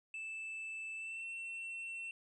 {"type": "tone with pitch glide", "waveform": "triangle", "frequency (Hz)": [2637, 2702], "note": ["E7", "E7"], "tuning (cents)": [0, 42], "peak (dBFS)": -40, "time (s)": [0.14, 2.11], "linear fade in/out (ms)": 2, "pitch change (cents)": 42, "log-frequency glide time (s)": [0.96, 1.27], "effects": ["resampled to 24000 Hz"]}